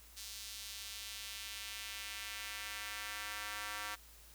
square tone with high-pass filter sweep, 104.6 Hz, G#2, 13 cents sharp, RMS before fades -45 dBFS, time 0.16-3.96 s, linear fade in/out 20 ms, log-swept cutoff 4500 to 1300 Hz, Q 1.2, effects added 56 Hz sine -60 dBFS peak until 4.34 s + white hiss -60 dBFS RMS until 4.34 s

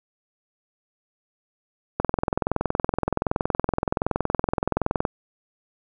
click train, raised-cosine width 1 ms, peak -7 dBFS, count 66, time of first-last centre 2-5.052 s, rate 21.3 Hz, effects none

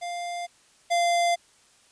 square tone pair in turn, 698.5 / 691.7 Hz, F5 / F5, 0 / -17 cents, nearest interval unison, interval 17 cents, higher first, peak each -31 / -21 dBFS, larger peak second, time 0.01-0.47 / 0.9-1.36 s, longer neither, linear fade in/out 20 ms, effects white hiss -59 dBFS RMS until 1.91 s + resampled to 22050 Hz

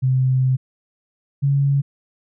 sine tone pair in turn, 129.9 / 139.74 Hz, C3 / C#3, -12 / +14 cents, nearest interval minor second, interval 126 cents, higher second, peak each -14 dBFS, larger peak neither, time 0.02-0.57 / 1.42-1.82 s, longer first, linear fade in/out 20 ms, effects none

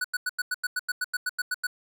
square tone bursts, 1480 Hz, F#6, in tune, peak -26 dBFS, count 14, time 0.01-1.669 s, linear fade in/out 5 ms, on 34 ms, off 91 ms, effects none

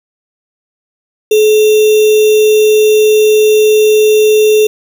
sine tone with sample-and-hold, 428.4 Hz, A4, 46 cents flat, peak -4 dBFS, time 1.31-4.67 s, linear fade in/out 5 ms, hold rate 3150 Hz, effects none

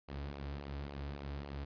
sawtooth tone with flanger, 70.6 Hz, C#2, 32 cents sharp, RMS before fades -43 dBFS, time 0.08-1.65 s, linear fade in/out 10 ms, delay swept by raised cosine 0.53 to 5.53 ms, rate 3.6 Hz, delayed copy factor -0.55, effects resampled to 11025 Hz

